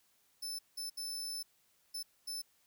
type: tone bursts at uneven times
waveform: sawtooth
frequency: 5274 Hz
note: E8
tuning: in tune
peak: -36 dBFS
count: 5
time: 0.42-0.59 / 0.77-0.9 / 0.97-1.43 / 1.94-2.03 / 2.27-2.42 s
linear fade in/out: 10 ms
effects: white hiss -72 dBFS RMS until 2.66 s